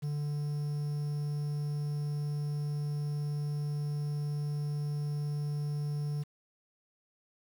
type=tone with quantisation; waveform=triangle; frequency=146.83 Hz; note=D3; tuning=in tune; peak=-29 dBFS; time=0.02-6.24 s; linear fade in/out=20 ms; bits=9; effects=none